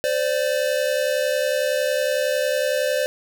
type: tone pair together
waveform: square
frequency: 516.4 / 587.3 Hz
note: C5 / D5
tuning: -23 / 0 cents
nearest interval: major second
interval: 223 cents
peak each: -23 dBFS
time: 0.04-3.06 s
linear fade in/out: 0 ms
effects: none